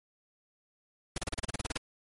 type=noise bursts; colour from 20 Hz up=pink; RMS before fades=-33 dBFS; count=12; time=1.16-1.775 s; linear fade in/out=5 ms; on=21 ms; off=33 ms; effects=MP3 48 kbps